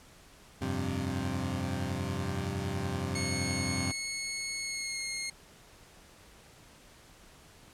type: chord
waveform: 20% pulse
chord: F suspended second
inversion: none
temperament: equal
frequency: 87.31 / 98 / 130.81 Hz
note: F2 / G2 / C3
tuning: 0 / 0 / 0 cents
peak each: -31 dBFS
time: 0.61-3.92 s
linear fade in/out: 10 ms
type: tone with pitch glide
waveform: 15% pulse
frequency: 2185 to 2147 Hz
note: C#7 to C7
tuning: -26 to +44 cents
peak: -27 dBFS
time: 3.15-5.3 s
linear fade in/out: 5 ms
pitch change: -30 cents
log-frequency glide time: 4.6-5.07 s
effects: pink hiss -56 dBFS RMS until 7.73 s + low-pass 11000 Hz 12 dB/octave